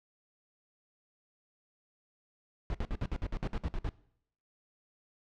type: noise bursts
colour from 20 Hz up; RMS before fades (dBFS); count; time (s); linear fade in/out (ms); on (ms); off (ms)
brown; -33; 12; 2.7-3.89; 0; 46; 58
effects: noise-tail reverb RT60 0.7 s tail -20 dB re dry + low-pass 4000 Hz 12 dB/octave